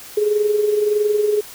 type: tone with amplitude modulation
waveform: sine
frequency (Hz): 419.3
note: G#4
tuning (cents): +17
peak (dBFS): -12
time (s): 0.17-1.41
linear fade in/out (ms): 5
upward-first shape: sine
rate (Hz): 21.6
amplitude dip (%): 55
effects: white hiss -38 dBFS RMS until 1.54 s